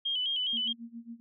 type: tone with vibrato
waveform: sine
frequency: 3107 Hz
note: G7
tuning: 16 cents flat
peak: -28 dBFS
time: 0.05-0.73 s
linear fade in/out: 10 ms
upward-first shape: square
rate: 4.8 Hz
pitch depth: 63 cents each way
type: tone with tremolo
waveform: sine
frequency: 232.7 Hz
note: A#3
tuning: 3 cents flat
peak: -38 dBFS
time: 0.53-1.2 s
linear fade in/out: 0 ms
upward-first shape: sine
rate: 7.3 Hz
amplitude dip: 90%
effects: none